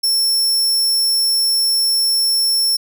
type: tone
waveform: sawtooth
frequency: 5400 Hz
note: E8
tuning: 41 cents sharp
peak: -11 dBFS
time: 0.03-2.77 s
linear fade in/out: 10 ms
effects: none